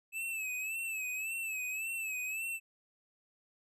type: tone with vibrato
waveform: square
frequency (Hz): 2600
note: E7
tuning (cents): -24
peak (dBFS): -36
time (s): 0.12-2.6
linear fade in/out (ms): 50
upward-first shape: sine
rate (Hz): 1.8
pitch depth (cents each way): 74
effects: none